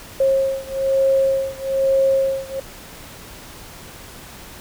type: beating tone pair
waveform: sine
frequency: 538 / 539.1 Hz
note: C5 / C#5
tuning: +48 / -48 cents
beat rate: 1.1 Hz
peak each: -18 / -19 dBFS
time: 0.2-2.6 s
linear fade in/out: 5 ms
effects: pink hiss -39 dBFS RMS until 4.6 s